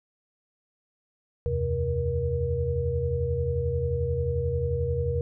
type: tone cluster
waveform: sine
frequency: 78.5 / 89.8 / 129.8 / 475.8 Hz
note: D#2 / F2 / C3 / A#4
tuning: +16 / +49 / -13 / +35 cents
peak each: -30 / -31 / -30 / -28 dBFS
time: 1.46-5.21 s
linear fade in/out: 0 ms
effects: none